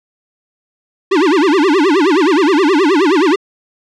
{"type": "tone with vibrato", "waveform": "square", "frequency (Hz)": 337.4, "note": "E4", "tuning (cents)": 40, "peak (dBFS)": -9, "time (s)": [1.11, 3.36], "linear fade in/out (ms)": 10, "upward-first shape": "sine", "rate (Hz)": 9.5, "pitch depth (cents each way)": 300, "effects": ["low-pass 4000 Hz 12 dB/octave"]}